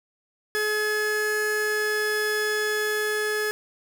45% pulse tone pair together, 424.8 / 1699 Hz, G#4 / G#6, +39 / +39 cents, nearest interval 2 octaves, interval 2400 cents, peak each -26 dBFS, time 0.55-3.51 s, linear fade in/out 0 ms, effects none

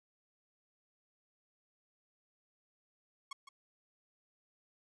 sawtooth tone with echo, 1100 Hz, C#6, 14 cents flat, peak -37 dBFS, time 3.31-3.33 s, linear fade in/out 5 ms, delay 160 ms, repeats 1, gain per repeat -10 dB, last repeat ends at 3.49 s, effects resampled to 22050 Hz + 12-bit

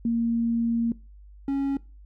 sine / triangle tone pair in turn, 232 / 275.9 Hz, A#3 / C#4, -8 / -8 cents, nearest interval minor third, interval 300 cents, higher second, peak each -21 dBFS, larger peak neither, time 0.05-0.92 / 1.48-1.77 s, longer first, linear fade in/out 2 ms, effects noise-tail reverb RT60 0.3 s tail -21 dB re dry + added 50 Hz sine -45 dBFS peak until 2.05 s

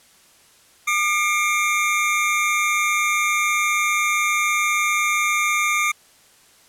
square tone cluster, 1208 / 2153 / 2347 Hz, D6 / C7 / D7, +48 / +49 / -2 cents, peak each -23 dBFS, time 0.87-5.92 s, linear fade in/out 10 ms, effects white hiss -53 dBFS RMS until 6.68 s + low-pass 11000 Hz 12 dB/octave

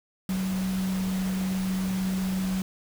sine tone in noise, 188.2 Hz, F#3, 30 cents sharp, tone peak -25 dBFS, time 0.29-2.62 s, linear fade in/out 2 ms, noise pink, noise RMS -38 dBFS, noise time 0.29-2.62 s, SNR +10 dB, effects none

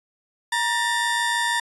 30% pulse tone pair together, 946 / 1785.8 Hz, A#5 / A6, +25 / +25 cents, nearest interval major seventh, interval 1100 cents, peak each -21 dBFS, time 0.52-1.6 s, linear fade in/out 5 ms, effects resampled to 24000 Hz

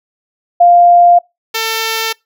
sine / 5% pulse tone pair in turn, 699 / 447.8 Hz, F5 / A4, +1 / +30 cents, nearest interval minor sixth, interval 771 cents, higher first, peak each -3 dBFS, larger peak neither, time 0.6-1.19 / 1.54-2.13 s, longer neither, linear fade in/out 10 ms, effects noise-tail reverb RT60 0.2 s tail -24 dB re dry

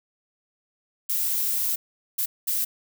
violet noise bursts at uneven times, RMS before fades -25 dBFS, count 3, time 1.09-1.76 / 2.18-2.26 / 2.47-2.65 s, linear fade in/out 10 ms, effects none

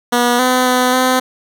10% pulse tone with pitch steps, 242.1 / 253.5 / 251.7 / 256.1 Hz, B3 / B3 / B3 / C4, -34 / +45 / +33 / -37 cents, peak -3 dBFS, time 0.12-1.2 s, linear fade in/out 10 ms, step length 270 ms, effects none

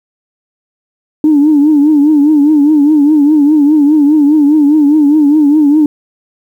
sine tone with vibrato, 296.8 Hz, D4, 18 cents sharp, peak -3 dBFS, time 1.24-5.86 s, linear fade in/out 2 ms, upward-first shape triangle, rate 4.9 Hz, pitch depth 110 cents each way, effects tanh soft clip ceiling 0 dBFS + 7-bit

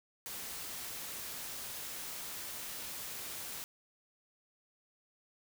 white noise, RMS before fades -43 dBFS, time 0.26-3.64 s, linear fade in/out 0 ms, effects none

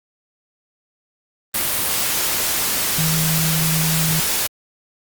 sine tone in noise, 160 Hz, D#3, 49 cents sharp, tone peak -19 dBFS, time 2.98-4.2 s, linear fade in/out 5 ms, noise white, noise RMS -20 dBFS, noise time 1.54-4.47 s, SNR -2 dB, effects Opus 32 kbps

